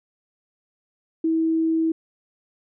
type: tone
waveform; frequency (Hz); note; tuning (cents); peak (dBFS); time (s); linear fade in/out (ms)
sine; 323.8; E4; -31; -18; 1.24-1.92; 5
effects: none